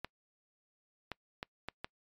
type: clicks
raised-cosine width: 0.3 ms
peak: -22 dBFS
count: 5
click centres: 0.046 / 1.117 / 1.429 / 1.686 / 1.845 s
effects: noise-tail reverb RT60 0.1 s tail -26 dB re dry + MP3 64 kbps